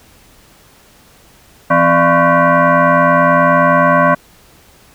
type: tone with frequency modulation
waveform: sine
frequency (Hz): 257.2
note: C4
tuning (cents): -30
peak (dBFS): -7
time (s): 1.7-4.15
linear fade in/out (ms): 10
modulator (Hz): 425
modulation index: 3.1
effects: pink hiss -46 dBFS RMS until 4.94 s